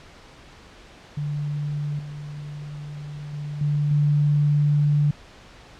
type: tone with level steps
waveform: sine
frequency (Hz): 146.83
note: D3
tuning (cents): 0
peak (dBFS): -24 / -32 / -28 / -19 / -16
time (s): 1.17-5.11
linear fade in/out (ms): 5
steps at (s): 1.99 / 3.33 / 3.61 / 3.91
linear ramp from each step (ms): 2
effects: pink hiss -47 dBFS RMS until 5.79 s + low-pass 5000 Hz 12 dB/octave